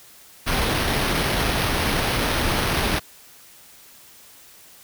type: noise with sample-and-hold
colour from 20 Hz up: pink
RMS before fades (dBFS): -22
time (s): 0.46-3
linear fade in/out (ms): 20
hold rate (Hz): 7350
effects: white hiss -48 dBFS RMS until 4.83 s